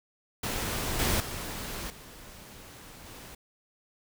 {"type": "noise with level steps", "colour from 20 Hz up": "pink", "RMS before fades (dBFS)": [-32, -27, -37, -48, -46], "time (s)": [0.43, 3.35], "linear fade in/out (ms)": 5, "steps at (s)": [0.99, 1.2, 1.9, 3.06], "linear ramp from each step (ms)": 2, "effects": []}